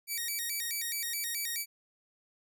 5% pulse tone with vibrato, 2074 Hz, C7, 16 cents flat, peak -23 dBFS, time 0.07-1.66 s, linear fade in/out 50 ms, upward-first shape square, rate 4.7 Hz, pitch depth 180 cents each way, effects none

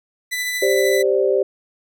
sawtooth tone with tremolo, 1992 Hz, B6, 14 cents sharp, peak -17 dBFS, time 0.31-1.03 s, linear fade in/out 20 ms, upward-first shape sine, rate 13 Hz, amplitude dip 25%
sine chord, G suspended fourth, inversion none, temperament equal, 392 / 523.3 / 587.3 Hz, G4 / C5 / D5, 0 / 0 / 0 cents, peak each -17 / -19 / -21 dBFS, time 0.62-1.43 s, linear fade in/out 5 ms
effects none

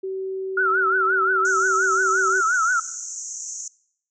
sine tone, 381.4 Hz, G4, 47 cents flat, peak -25 dBFS, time 0.03-2.41 s, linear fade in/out 10 ms
sine tone with vibrato, 1396 Hz, F6, 1 cent flat, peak -17 dBFS, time 0.57-2.8 s, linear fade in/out 5 ms, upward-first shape triangle, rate 5.7 Hz, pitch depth 160 cents each way
white band-pass noise, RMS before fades -33 dBFS, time 1.45-3.68 s, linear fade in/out 2 ms, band 6000 to 7200 Hz, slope 96 dB/octave
effects noise-tail reverb RT60 0.7 s tail -22 dB re dry

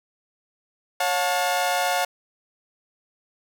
sawtooth chord, Db augmented, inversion none, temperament equal with one note detuned, 554.4 / 716.8 / 880 Hz, Db5 / F5 / A5, 0 / +45 / 0 cents, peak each -24 / -19 / -24 dBFS, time 1-2.05 s, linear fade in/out 5 ms, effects none

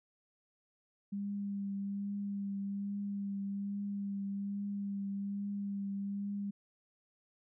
sine tone with vibrato, 200 Hz, G3, 35 cents sharp, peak -35 dBFS, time 1.12-6.51 s, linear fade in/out 10 ms, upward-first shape triangle, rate 1.2 Hz, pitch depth 20 cents each way, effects none

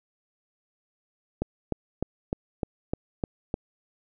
click train, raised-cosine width 2 ms, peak -13 dBFS, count 8, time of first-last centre 1.42-3.541 s, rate 3.3 Hz, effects none

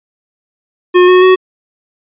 square tone with pitch steps, 359.9 / 366 / 372.2 Hz, F#4 / F#4 / F#4, -48 / -19 / +10 cents, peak -4 dBFS, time 0.94-1.36 s, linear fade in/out 20 ms, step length 140 ms, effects resampled to 8000 Hz

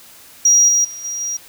triangle tone with level steps, 5730 Hz, F8, 44 cents sharp, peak -6 / -10 / -28 / -21 / -19 dBFS, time 0.45-1.37 s, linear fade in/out 5 ms, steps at 0.68 / 0.84 / 1.04 / 1.2 s, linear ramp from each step 10 ms, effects tanh soft clip ceiling -4 dBFS + white hiss -43 dBFS RMS until 1.48 s

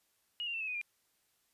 sine tone with pitch steps, 2883 / 2780 / 2681 / 2585 / 2492 / 2403 Hz, F#7 / F7 / E7 / E7 / D#7 / D7, -46 / -9 / +29 / -34 / +2 / +39 cents, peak -35 dBFS, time 0.4-0.814 s, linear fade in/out 0 ms, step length 69 ms, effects white hiss -75 dBFS RMS until 1.53 s + resampled to 32000 Hz

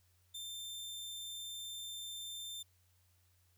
sawtooth tone, 3579 Hz, A7, 29 cents sharp, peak -40 dBFS, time 0.34-2.63 s, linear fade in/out 10 ms, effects added 90 Hz sine -70 dBFS peak until 3.57 s + white hiss -75 dBFS RMS until 3.57 s

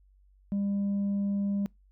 sine tone with tanh clipping, 200.3 Hz, G3, 38 cents sharp, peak -27 dBFS, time 0.52-1.66 s, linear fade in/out 0 ms, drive 2 dB, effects noise-tail reverb RT60 0.2 s tail -26 dB re dry + added 48 Hz sine -58 dBFS peak until 1.91 s

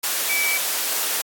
sine tone in noise, 2299 Hz, D7, 37 cents flat, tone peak -21 dBFS, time 0.29-0.58 s, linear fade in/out 10 ms, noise white, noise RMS -23 dBFS, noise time 0.03-1.22 s, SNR -1 dB, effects high-pass 400 Hz 12 dB/octave + AAC 64 kbps

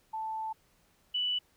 sine tone pair in turn, 880 / 2967 Hz, A5 / F#7, 0 / +4 cents, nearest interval octave + major sixth, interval 2104 cents, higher second, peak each -33 / -28 dBFS, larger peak second, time 0.13-0.53 / 1.14-1.39 s, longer first, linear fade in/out 10 ms, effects pink hiss -68 dBFS RMS until 1.56 s

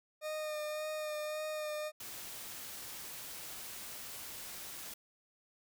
40% pulse tone with vibrato, 611 Hz, D#5, 32 cents flat, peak -36 dBFS, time 0.21-1.92 s, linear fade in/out 50 ms, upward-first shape sine, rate 1.8 Hz, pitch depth 19 cents each way
white noise, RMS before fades -46 dBFS, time 2-4.94 s, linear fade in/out 5 ms
effects none

